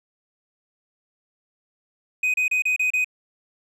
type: tone bursts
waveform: triangle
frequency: 2503 Hz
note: D#7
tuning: 10 cents sharp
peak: -17 dBFS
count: 6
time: 2.23-3.045 s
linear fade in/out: 5 ms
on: 110 ms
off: 31 ms
effects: resampled to 32000 Hz